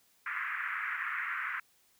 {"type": "band-pass noise", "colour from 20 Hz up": "white", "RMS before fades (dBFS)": -36, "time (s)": [0.26, 1.6], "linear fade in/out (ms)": 5, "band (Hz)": [1200, 2100], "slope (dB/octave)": 48, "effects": ["white hiss -68 dBFS RMS until 1.99 s"]}